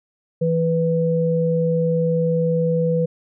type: tone pair together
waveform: sine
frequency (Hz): 164.81 / 494.4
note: E3 / B4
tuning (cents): 0 / +2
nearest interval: octave + perfect fifth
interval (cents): 1902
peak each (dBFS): -19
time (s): 0.41-3.06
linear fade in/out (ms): 10
effects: none